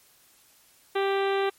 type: harmonic tone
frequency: 392.6 Hz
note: G4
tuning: 3 cents sharp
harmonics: 1 / 2 / 3 / 4 / 5 / 6 / 7 / 8 / 9 / 10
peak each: -24 / -30 / -34 / -36 / -38 / -40 / -41 / -42 / -43 / -44 dBFS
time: 0.95-1.5 s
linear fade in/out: 10 ms
effects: white hiss -59 dBFS RMS until 1.58 s + MP3 64 kbps